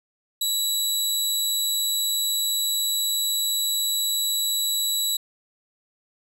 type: tone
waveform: 20% pulse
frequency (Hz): 3919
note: B7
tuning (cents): -14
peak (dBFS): -16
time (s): 0.41-5.17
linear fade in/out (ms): 5
effects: none